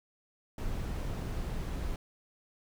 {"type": "noise", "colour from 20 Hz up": "brown", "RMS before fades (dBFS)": -35, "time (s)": [0.58, 1.96], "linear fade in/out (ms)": 2, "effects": []}